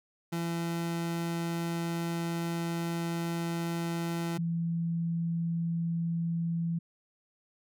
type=tone pair in turn; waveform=30% pulse / sine; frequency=168.6 / 167.63 Hz; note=E3 / E3; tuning=+39 / +29 cents; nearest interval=unison; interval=10 cents; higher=first; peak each=-28 dBFS; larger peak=neither; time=0.32-4.38 / 4.38-6.79 s; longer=first; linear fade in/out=10 ms; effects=none